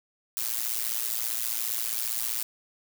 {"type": "noise with amplitude modulation", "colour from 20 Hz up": "blue", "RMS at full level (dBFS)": -26, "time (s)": [0.37, 2.43], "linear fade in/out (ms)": 0, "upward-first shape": "sine", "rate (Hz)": 115, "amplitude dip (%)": 95, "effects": []}